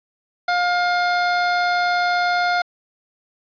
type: tone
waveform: 25% pulse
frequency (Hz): 709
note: F5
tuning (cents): +26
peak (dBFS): -13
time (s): 0.48-2.62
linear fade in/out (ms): 5
effects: resampled to 11025 Hz + 7-bit